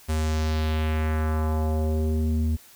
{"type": "tone with low-pass filter sweep", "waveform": "square", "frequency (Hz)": 78.2, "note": "D#2", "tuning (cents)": 9, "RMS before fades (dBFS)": -24, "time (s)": [0.08, 2.57], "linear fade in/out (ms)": 20, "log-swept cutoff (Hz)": [10000, 180], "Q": 1.7, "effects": ["white hiss -51 dBFS RMS until 2.75 s"]}